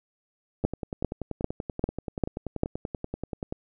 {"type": "two click trains", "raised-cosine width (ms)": 2, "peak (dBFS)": [-9, -18], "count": [6, 31], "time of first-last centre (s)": [[0.65, 2.634], [0.64, 3.525]], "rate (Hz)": [2.52, 10.4], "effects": []}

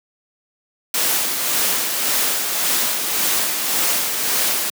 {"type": "noise with tremolo", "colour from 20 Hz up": "white", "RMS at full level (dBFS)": -18, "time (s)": [0.94, 4.7], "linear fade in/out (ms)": 2, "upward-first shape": "sine", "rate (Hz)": 1.8, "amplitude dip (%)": 40, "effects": ["high-pass 200 Hz 12 dB/octave"]}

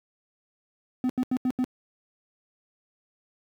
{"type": "tone bursts", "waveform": "triangle", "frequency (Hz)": 253.6, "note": "B3", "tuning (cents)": 46, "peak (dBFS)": -20, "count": 5, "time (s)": [1.04, 1.642], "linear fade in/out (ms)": 0, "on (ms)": 54, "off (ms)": 83, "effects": ["high-pass 100 Hz 12 dB/octave", "10-bit"]}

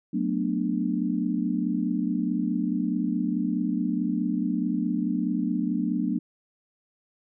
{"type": "chord", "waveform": "sine", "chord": "B minor seventh", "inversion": "second", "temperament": "just", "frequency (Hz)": [185.21, 222.2, 246.9, 296.3], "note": ["F#3", "A3", "B3", "D4"], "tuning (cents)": [2, 17, 0, 15], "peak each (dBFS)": -29, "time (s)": [0.13, 6.19], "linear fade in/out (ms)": 10, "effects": []}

